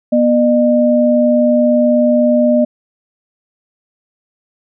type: tone pair together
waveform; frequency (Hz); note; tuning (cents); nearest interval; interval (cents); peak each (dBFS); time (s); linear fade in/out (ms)
sine; 242.5 / 606; B3 / D#5; -31 / -46; octave + major third; 1585; -11; 0.12-2.65; 10
effects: none